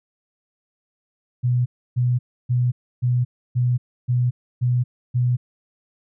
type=tone bursts; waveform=sine; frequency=123.5 Hz; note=B2; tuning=in tune; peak=-16 dBFS; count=8; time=1.43-5.37 s; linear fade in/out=20 ms; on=230 ms; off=300 ms; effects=none